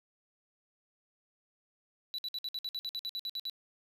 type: tone bursts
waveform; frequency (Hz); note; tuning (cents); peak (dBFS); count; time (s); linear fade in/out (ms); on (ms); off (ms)
triangle; 3951; B7; 0; -33; 14; 2.14-3.497; 0; 44; 57
effects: none